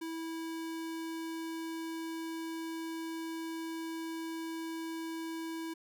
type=tone; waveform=square; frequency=326.7 Hz; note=E4; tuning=15 cents flat; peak=-38 dBFS; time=0.01-5.74 s; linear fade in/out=10 ms; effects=none